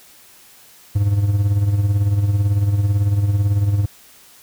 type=tone with tremolo; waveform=triangle; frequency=101.3 Hz; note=G#2; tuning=43 cents flat; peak=-9 dBFS; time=0.95-3.86 s; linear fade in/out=10 ms; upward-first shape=triangle; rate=18 Hz; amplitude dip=65%; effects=white hiss -47 dBFS RMS until 4.42 s